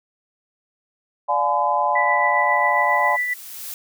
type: chord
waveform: sine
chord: D diminished seventh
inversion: none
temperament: just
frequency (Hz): 587.3 / 704.8 / 845.8 / 1014.9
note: D5 / F5 / Ab5 / Cb6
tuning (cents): 0 / +16 / +31 / +47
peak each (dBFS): -25 / -24 / -21 / -21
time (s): 1.28-3.17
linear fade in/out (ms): 20
type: noise with exponential growth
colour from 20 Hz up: blue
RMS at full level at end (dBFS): -31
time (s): 1.94-3.74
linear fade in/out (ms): 1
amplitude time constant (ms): 390
type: tone with tremolo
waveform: sine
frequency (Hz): 1975.5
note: B6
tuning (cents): 0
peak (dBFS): -18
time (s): 1.95-3.34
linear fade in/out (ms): 10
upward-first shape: triangle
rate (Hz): 7.4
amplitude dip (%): 45
effects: none